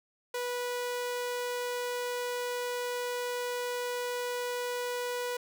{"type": "tone", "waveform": "sawtooth", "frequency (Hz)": 490.1, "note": "B4", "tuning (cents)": -13, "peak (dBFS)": -28, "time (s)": [0.34, 5.37], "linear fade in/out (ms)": 5, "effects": []}